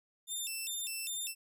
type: tone with vibrato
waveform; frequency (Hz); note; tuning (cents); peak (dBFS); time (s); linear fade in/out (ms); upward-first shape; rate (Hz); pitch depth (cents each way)
10% pulse; 3101; G7; -19; -29; 0.27-1.35; 50; square; 2.5; 260
effects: none